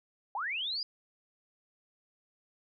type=linear sweep; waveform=sine; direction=up; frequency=740 to 5000 Hz; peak=-32 dBFS; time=0.35-0.83 s; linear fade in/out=2 ms; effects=none